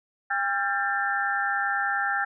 sine tone cluster, 801 / 1366 / 1588 / 1785 Hz, G5 / F6 / G6 / A6, +37 / -39 / +22 / +24 cents, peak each -29 dBFS, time 0.3-2.25 s, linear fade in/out 10 ms, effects none

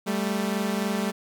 sawtooth tone pair together, 196 / 219.6 Hz, G3 / A3, 0 / -3 cents, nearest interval major second, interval 197 cents, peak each -23 / -24 dBFS, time 0.06-1.12 s, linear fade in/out 20 ms, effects 10-bit

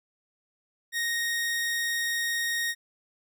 sawtooth tone, 1864.7 Hz, A#6, in tune, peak -23 dBFS, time 0.92-2.75 s, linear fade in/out 50 ms, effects none

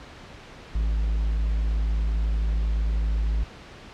triangle tone, 53.8 Hz, A1, 38 cents flat, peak -19 dBFS, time 0.75-3.44 s, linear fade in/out 5 ms, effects pink hiss -44 dBFS RMS until 3.93 s + low-pass 4000 Hz 12 dB/octave

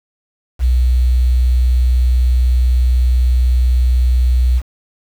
sine tone with quantisation, 62 Hz, B1, 7 cents sharp, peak -9 dBFS, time 0.59-4.62 s, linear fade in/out 50 ms, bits 6, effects none

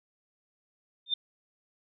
sine tone with exponential growth, 3598 Hz, A7, 38 cents sharp, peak -21 dBFS, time 1.06-1.14 s, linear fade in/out 5 ms, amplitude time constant 17 ms, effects none

